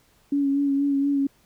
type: tone with vibrato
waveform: sine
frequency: 280 Hz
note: C#4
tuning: 18 cents sharp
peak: -19 dBFS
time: 0.32-1.27 s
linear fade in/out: 5 ms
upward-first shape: sine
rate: 4.2 Hz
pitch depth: 27 cents each way
effects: pink hiss -61 dBFS RMS until 1.45 s